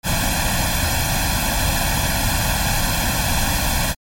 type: noise with comb filter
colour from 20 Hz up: pink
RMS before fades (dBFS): -19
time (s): 0.03-3.95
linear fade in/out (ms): 50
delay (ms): 1.2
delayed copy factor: +1
effects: MP3 64 kbps